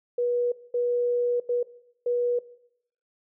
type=tone bursts at uneven times; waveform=sine; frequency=485 Hz; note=B4; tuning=31 cents flat; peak=-22 dBFS; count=4; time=0.18-0.52 / 0.74-1.4 / 1.49-1.63 / 2.06-2.39 s; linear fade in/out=5 ms; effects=noise-tail reverb RT60 0.7 s tail -17 dB re dry